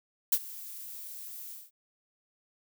violet noise with ADSR envelope, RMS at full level -22 dBFS, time 0.32-1.71 s, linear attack 7 ms, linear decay 55 ms, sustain -21 dB, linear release 200 ms, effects none

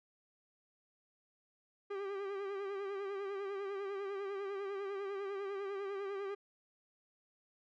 45% pulse tone with vibrato, 396 Hz, G4, 18 cents sharp, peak -38 dBFS, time 1.9-6.35 s, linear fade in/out 10 ms, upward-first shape sine, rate 10 Hz, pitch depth 50 cents each way, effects low-pass 2000 Hz 12 dB/octave

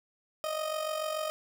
30% pulse tone with amplitude modulation, 622.3 Hz, D#5, in tune, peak -26 dBFS, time 0.44-1.3 s, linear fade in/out 0 ms, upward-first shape sine, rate 46.9 Hz, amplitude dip 60%, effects none

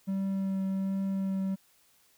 triangle tone with vibrato, 193 Hz, G3, 27 cents flat, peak -26 dBFS, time 0.07-1.56 s, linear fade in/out 20 ms, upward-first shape triangle, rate 1.3 Hz, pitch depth 12 cents each way, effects white hiss -65 dBFS RMS until 2.17 s

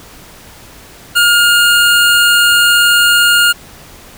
25% pulse tone, 1417 Hz, F6, 25 cents sharp, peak -3 dBFS, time 1.15-3.53 s, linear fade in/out 20 ms, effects pink hiss -37 dBFS RMS until 4.17 s

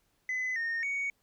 sine tone with pitch steps, 2019 / 1839 / 2235 Hz, B6 / A#6 / C#7, +38 / -24 / +14 cents, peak -28 dBFS, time 0.29-1.1 s, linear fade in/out 2 ms, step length 270 ms, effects tanh soft clip ceiling -28 dBFS + pink hiss -73 dBFS RMS until 1.22 s

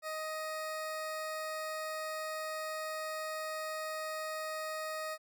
20% pulse tone, 626 Hz, D#5, 10 cents sharp, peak -32 dBFS, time 0.02-5.18 s, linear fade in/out 50 ms, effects none

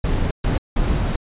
brown noise bursts at uneven times, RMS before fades -19 dBFS, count 3, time 0.04-0.31 / 0.44-0.58 / 0.76-1.16 s, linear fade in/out 5 ms, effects resampled to 8000 Hz

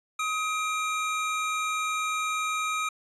square tone pair together, 1263.4 / 2385 Hz, D#6 / D7, +26 / +26 cents, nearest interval major seventh, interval 1100 cents, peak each -29 / -32 dBFS, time 0.19-2.89 s, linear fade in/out 5 ms, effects resampled to 24000 Hz

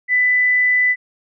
sine tone, 1994 Hz, B6, 16 cents sharp, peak -12 dBFS, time 0.08-0.96 s, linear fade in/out 50 ms, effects none

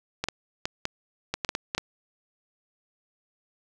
clicks, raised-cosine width 0.2 ms, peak -10 dBFS, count 10, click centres 0.24 / 0.286 / 0.655 / 0.854 / 1.34 / 1.448 / 1.491 / 1.551 / 1.749 / 1.78 s, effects none

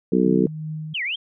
harmonic tone, 62.7 Hz, B1, 27 cents sharp, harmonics 3 / 4 / 5 / 6 / 7, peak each -20 / -21 / -22 / -23 / -23 dBFS, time 0.12-0.47 s, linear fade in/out 5 ms
sine tone with tremolo, 155.56 Hz, D#3, in tune, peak -26 dBFS, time 0.25-0.94 s, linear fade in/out 10 ms, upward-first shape triangle, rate 2.7 Hz, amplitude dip 35%
sine exponential two-way sweep, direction down then up, 3322 to 1864.7 to 3322 Hz, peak -23 dBFS, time 0.94-1.16 s, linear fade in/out 10 ms, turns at 1.03 s
effects none

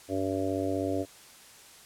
harmonic tone, 96 Hz, G2, 36 cents flat, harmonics 1 / 3 / 4 / 5 / 6 / 7, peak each -37 / -31 / -35 / -36 / -35 / -36 dBFS, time 0.08-1.06 s, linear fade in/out 50 ms, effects white hiss -52 dBFS RMS until 1.85 s + low-pass 11000 Hz 12 dB/octave

